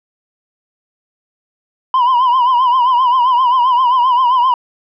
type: tone with vibrato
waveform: sine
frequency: 1000 Hz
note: B5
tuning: 21 cents sharp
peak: -6 dBFS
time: 1.94-4.54 s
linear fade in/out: 2 ms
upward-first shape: triangle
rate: 7.6 Hz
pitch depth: 110 cents each way
effects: tanh soft clip ceiling -8 dBFS